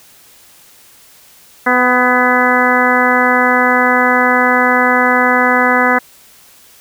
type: harmonic tone with a mistuned harmonic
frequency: 250 Hz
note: B3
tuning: 21 cents sharp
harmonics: 1 / 2 / 3 / 4 / 5 / 6 / 7 / 8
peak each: -17 / -17 / -17 / -17 / -17 / -17 / -17 / -17 dBFS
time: 1.66-5.99 s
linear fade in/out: 10 ms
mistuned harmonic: 7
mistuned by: -39 cents
effects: white hiss -44 dBFS RMS until 6.8 s